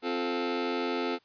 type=chord; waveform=sawtooth; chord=F major; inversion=second; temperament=just; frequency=261.9 / 349.2 / 436.5 Hz; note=C4 / F4 / A4; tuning=+2 / 0 / -14 cents; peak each=-29 dBFS; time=0.02-1.19 s; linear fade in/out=50 ms; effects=white hiss -66 dBFS RMS until 1.24 s + resampled to 11025 Hz